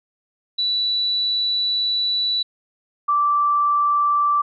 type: tone pair in turn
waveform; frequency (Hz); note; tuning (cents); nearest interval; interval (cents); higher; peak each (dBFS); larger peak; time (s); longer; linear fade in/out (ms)
sine; 3951 / 1168.2; B7 / D6; 0 / -10; octave + major sixth; 2110; first; -18 / -15; second; 0.58-2.43 / 3.08-4.42; first; 10
effects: none